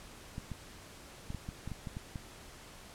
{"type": "clicks", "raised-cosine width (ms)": 5, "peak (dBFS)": -27, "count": 10, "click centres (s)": [0.381, 0.517, 1.304, 1.347, 1.489, 1.676, 1.717, 1.872, 1.969, 2.158], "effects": ["pink hiss -52 dBFS RMS until 2.94 s", "low-pass 11000 Hz 12 dB/octave"]}